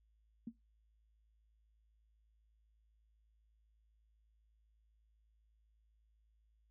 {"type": "tone with exponential decay", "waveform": "sine", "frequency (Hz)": 230.5, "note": "A#3", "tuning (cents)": -19, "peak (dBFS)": -38, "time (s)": [0.47, 0.55], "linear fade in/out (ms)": 5, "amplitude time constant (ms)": 17, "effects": ["noise-tail reverb RT60 0.2 s tail -21 dB re dry", "added 54 Hz sine -70 dBFS peak until 6.7 s"]}